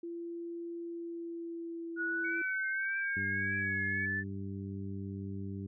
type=tone with pitch glide; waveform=sine; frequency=340 to 333.8 Hz; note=F4 to E4; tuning=-46 to +22 cents; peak=-38 dBFS; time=0.03-2.42 s; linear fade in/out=5 ms; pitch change=-32 cents; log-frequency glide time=0.78-1.92 s
type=exponential sweep; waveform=sine; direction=up; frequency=1454 to 1760 Hz; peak=-32 dBFS; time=1.96-4.24 s; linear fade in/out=50 ms
type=tone with vibrato; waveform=sine; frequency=2228 Hz; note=C#7; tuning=8 cents sharp; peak=-39 dBFS; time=2.24-4.06 s; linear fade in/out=10 ms; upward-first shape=triangle; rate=1.7 Hz; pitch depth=77 cents each way
type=harmonic tone; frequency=98 Hz; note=G2; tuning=in tune; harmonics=1 / 2 / 3 / 4; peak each=-40 / -41 / -46 / -49 dBFS; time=3.16-5.67 s; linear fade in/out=10 ms
effects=none